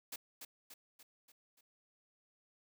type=noise with echo; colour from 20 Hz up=white; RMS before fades=-44 dBFS; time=0.12-0.16 s; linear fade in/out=5 ms; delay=290 ms; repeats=5; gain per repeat=-5 dB; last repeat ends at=1.61 s; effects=high-pass 200 Hz 12 dB/octave